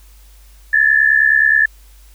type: tone pair together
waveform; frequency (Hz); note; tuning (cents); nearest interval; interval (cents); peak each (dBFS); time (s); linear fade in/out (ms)
sine; 1710.5 / 1780; A6 / A6; -49 / +20; minor second; 69; -12; 0.73-1.66; 5
effects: added 50 Hz sine -41 dBFS peak until 2.14 s + white hiss -51 dBFS RMS until 2.14 s